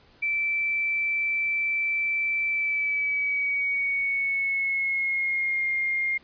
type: tone with pitch glide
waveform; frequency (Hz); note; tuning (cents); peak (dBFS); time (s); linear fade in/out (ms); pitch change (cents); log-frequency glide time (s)
sine; 2329 to 2123; D7 to C7; -15 to +25; -23; 0.22-6.18; 10; -160; 2.48-5.67
effects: pink hiss -57 dBFS RMS until 6.23 s + resampled to 11025 Hz